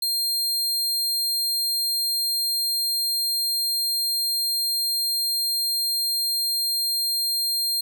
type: tone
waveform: sawtooth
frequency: 4200 Hz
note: C8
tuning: 6 cents sharp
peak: -19 dBFS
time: 0.02-7.81 s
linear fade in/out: 5 ms
effects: none